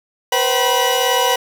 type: tone cluster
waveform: 35% pulse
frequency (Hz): 484.5 / 522 / 766 / 971 / 2926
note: B4 / C5 / G5 / B5 / F#7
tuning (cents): -33 / -4 / -40 / -30 / -20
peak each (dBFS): -19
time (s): 0.32-1.36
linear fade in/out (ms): 5
effects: 7-bit